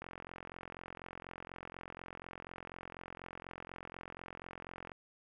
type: click train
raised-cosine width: 0.5 ms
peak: -30 dBFS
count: 217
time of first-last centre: 0.02-4.918 s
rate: 44.1 Hz
effects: none